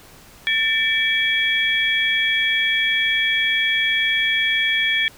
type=tone cluster; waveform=sine; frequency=1782 / 2304 / 3324 Hz; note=A6 / D7 / G#7; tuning=+22 / -34 / +1 cents; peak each=-21 dBFS; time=0.47-5.08 s; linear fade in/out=0 ms; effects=pink hiss -46 dBFS RMS until 5.17 s